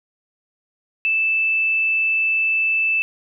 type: tone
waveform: sine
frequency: 2637 Hz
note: E7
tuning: in tune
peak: -16 dBFS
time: 1.05-3.02 s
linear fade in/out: 0 ms
effects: none